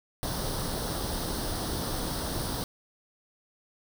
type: noise with comb filter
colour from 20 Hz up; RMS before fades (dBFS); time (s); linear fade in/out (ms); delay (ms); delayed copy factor
pink; -32; 0.23-2.64; 0; 0.21; +0.7
effects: none